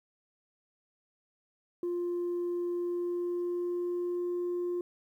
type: tone with pitch glide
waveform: sine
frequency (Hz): 350.2 to 352.8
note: F4 to F4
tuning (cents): +5 to +18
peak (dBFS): -28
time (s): 1.83-4.81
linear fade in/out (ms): 2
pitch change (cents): +13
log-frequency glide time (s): 2.72-4.2
effects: tanh soft clip ceiling -28 dBFS + 11-bit